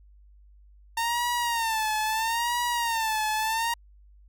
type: tone with vibrato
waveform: sawtooth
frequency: 911 Hz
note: A#5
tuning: 40 cents flat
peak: -21 dBFS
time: 0.97-3.74 s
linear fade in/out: 5 ms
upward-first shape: sine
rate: 0.76 Hz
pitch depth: 100 cents each way
effects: added 50 Hz sine -51 dBFS peak until 4.28 s